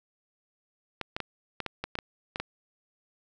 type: clicks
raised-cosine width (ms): 0.3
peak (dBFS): -16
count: 10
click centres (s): 1.013 / 1.165 / 1.203 / 1.603 / 1.663 / 1.84 / 1.954 / 1.988 / 2.359 / 2.4
effects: none